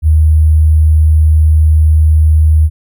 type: tone with sample-and-hold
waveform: sine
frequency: 77.78 Hz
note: D#2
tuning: in tune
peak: -4 dBFS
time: 0.02-2.7 s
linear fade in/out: 50 ms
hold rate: 11025 Hz
effects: none